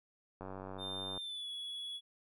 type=click train; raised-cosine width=1 ms; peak=-31 dBFS; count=74; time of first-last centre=0.41-1.176 s; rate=95.3 Hz
type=tone with pitch glide; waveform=triangle; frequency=3600 to 3378 Hz; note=A7 to G#7; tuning=+39 to +29 cents; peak=-39 dBFS; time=0.78-2.01 s; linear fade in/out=50 ms; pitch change=-110 cents; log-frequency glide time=1.2-1.49 s
effects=none